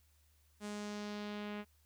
sawtooth tone with low-pass filter sweep, 207.7 Hz, G#3, in tune, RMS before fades -43 dBFS, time 0.6-1.65 s, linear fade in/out 50 ms, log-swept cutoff 9200 to 2500 Hz, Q 1.5, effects added 75 Hz sine -68 dBFS peak until 1.85 s + white hiss -74 dBFS RMS until 1.85 s

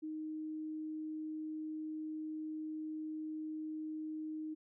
sine tone, 311.1 Hz, D#4, in tune, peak -39 dBFS, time 0.02-4.55 s, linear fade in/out 20 ms, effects none

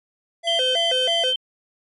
square tone with vibrato, 587.3 Hz, D5, in tune, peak -23 dBFS, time 0.43-1.34 s, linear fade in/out 50 ms, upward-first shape square, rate 3.1 Hz, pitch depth 240 cents each way
sine tone with pitch glide, 3141 to 3105 Hz, G7 to G7, +3 to -17 cents, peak -19 dBFS, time 0.47-1.36 s, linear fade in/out 5 ms, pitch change -20 cents, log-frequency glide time 0.59-0.74 s
effects MP3 48 kbps

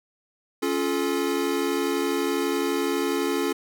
square chord, Db augmented, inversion none, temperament equal with one note detuned, 277.2 / 349.2 / 429.2 Hz, Db4 / F4 / A4, 0 / 0 / -43 cents, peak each -28 dBFS, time 0.62-3.53 s, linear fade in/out 10 ms, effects none

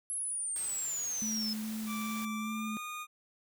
sine exponential sweep, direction down, 11000 to 5150 Hz, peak -33 dBFS, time 0.1-1.53 s, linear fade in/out 0 ms
white noise, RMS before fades -46 dBFS, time 0.56-2.25 s, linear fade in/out 0 ms
sine tone with vibrato, 217.5 Hz, A3, 20 cents flat, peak -35 dBFS, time 1.22-2.77 s, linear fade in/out 0 ms, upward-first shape square, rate 2.4 Hz, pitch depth 10 cents each way
25% pulse tone with pitch glide, 1169 to 1226.4 Hz, D6 to D#6, -8 to -25 cents, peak -35 dBFS, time 1.86-3.07 s, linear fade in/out 50 ms, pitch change +83 cents, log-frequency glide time 2.38-2.77 s
effects none

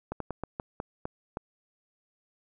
slowing click train, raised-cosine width 1 ms, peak -19 dBFS, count 8, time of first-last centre 0.12-1.371 s, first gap 83 ms, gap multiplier 1.25, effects none

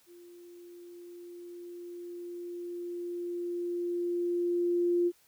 sine tone with level ramp, 349.2 Hz, F4, in tune, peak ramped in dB -50 to -23 dBFS, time 0.06-5.12 s, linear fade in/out 50 ms, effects white hiss -65 dBFS RMS until 5.27 s

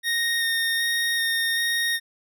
25% pulse tone with vibrato, 1850 Hz, A#6, 14 cents flat, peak -18 dBFS, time 0.03-2 s, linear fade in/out 50 ms, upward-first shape square, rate 1.3 Hz, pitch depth 10 cents each way, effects none

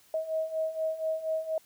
sine beating tone pair, 634 / 638.2 Hz, D#5 / D#5, +32 / +44 cents, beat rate 4.2 Hz, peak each -34 / -30 dBFS, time 0.14-1.58 s, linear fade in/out 2 ms, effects white hiss -61 dBFS RMS until 1.65 s

